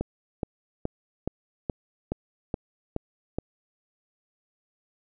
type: click train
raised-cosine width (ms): 2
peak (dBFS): -14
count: 9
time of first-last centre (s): 0.01-3.386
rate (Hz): 2.37
effects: none